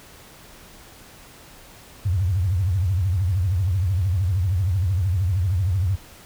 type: tone with vibrato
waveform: sine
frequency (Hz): 92.5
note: F#2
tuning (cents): 0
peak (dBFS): -18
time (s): 2.05-5.96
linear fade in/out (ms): 10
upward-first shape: triangle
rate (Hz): 13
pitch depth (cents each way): 240
effects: pink hiss -46 dBFS RMS until 6.25 s